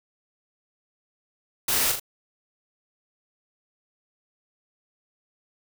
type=noise with echo; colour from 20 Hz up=white; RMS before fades=-24 dBFS; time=1.68-1.92 s; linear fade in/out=5 ms; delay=39 ms; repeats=2; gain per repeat=-5 dB; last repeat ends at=1.998 s; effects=none